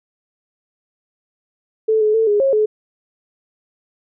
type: tone with pitch steps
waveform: sine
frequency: 438.9 / 427.3 / 446.8 / 413.8 / 542 / 427.8 Hz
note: A4 / G#4 / A4 / G#4 / C#5 / A4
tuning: -4 / +49 / +27 / -6 / -39 / -49 cents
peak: -12 dBFS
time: 1.88-2.66 s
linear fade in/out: 10 ms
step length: 130 ms
effects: none